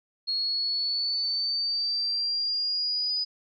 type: exponential sweep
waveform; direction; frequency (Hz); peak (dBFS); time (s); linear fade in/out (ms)
sine; up; 4300 to 4978; -25; 0.27-3.25; 20
effects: none